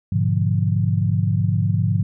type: chord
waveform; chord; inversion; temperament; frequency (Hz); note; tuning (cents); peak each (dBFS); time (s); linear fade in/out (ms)
sine; G# diminished seventh; none; equal; 103.83 / 123.47 / 146.83 / 174.61; G#2 / B2 / D3 / F3; 0 / 0 / 0 / 0; -19 / -24 / -23 / -23; 0.12-2.03; 5
effects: none